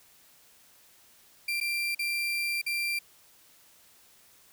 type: tone with dropouts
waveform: 35% pulse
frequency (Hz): 2367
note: D7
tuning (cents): +13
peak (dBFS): -26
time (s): 1.48-2.99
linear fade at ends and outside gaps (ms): 5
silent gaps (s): 1.602-1.61 / 1.949-1.991 / 2.616-2.663
effects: white hiss -59 dBFS RMS until 4.52 s